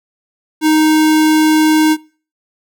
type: tone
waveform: square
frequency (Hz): 311.1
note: D#4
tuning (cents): 0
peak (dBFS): -9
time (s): 0.61-1.97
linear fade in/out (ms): 50
effects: noise-tail reverb RT60 0.4 s tail -23 dB re dry